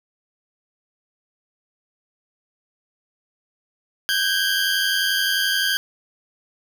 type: tone pair together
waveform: 20% pulse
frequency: 1539 / 1630.5 Hz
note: G6 / G#6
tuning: -32 / -32 cents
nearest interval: minor second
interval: 100 cents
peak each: -17 dBFS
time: 4.09-5.77 s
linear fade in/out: 0 ms
effects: none